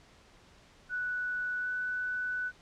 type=tone with pitch glide; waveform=sine; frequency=1480 to 1492 Hz; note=F#6 to F#6; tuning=0 to +14 cents; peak=-31 dBFS; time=0.89-2.52 s; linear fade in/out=50 ms; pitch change=+14 cents; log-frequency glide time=1.6-1.68 s; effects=pink hiss -59 dBFS RMS until 2.61 s + low-pass 6000 Hz 12 dB/octave